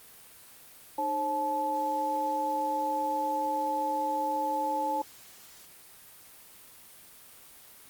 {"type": "tone cluster", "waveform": "sine", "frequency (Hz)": [304.6, 537, 865], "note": ["D#4", "C5", "A5"], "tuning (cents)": [-37, 45, -30], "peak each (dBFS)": [-37, -35, -28], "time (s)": [0.98, 5.02], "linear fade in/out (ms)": 5, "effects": ["white hiss -52 dBFS RMS until 7.89 s", "Opus 32 kbps"]}